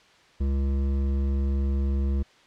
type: tone with hard clipping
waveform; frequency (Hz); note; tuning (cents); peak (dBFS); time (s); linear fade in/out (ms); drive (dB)
sine; 68.4; C#2; -23; -24; 0.4-2.23; 10; 11
effects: white hiss -56 dBFS RMS until 2.46 s + low-pass 4000 Hz 12 dB/octave